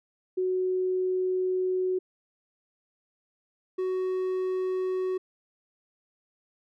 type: tone pair in turn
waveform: sine / triangle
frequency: 370 / 372 Hz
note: F#4 / F#4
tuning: 0 / +9 cents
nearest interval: unison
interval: 9 cents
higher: second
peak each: -24 dBFS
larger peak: neither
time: 0.37-1.99 / 3.78-5.18 s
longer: first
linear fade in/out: 10 ms
effects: none